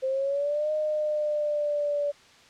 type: exponential two-way sweep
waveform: sine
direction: up then down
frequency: 521 to 615 to 577 Hz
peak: -24 dBFS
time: 0.02-2.12 s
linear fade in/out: 20 ms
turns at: 0.72 s
effects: white hiss -54 dBFS RMS until 2.49 s + low-pass 5000 Hz 12 dB/octave